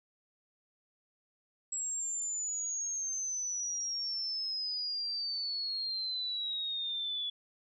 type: exponential sweep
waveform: sine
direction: down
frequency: 7720 to 3411 Hz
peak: -33 dBFS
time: 1.72-7.3 s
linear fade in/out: 5 ms
effects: none